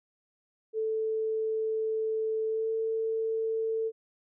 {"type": "tone with pitch glide", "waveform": "sine", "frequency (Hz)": [440, 446.1], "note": ["A4", "A4"], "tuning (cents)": [0, 24], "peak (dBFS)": -27, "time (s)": [0.73, 3.92], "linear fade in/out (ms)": 50, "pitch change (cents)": 24, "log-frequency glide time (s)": [2.47, 2.71], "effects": []}